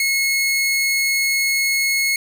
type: tone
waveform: sawtooth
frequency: 2176 Hz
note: C#7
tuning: 33 cents flat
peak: -13 dBFS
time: 0-2.16 s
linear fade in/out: 2 ms
effects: none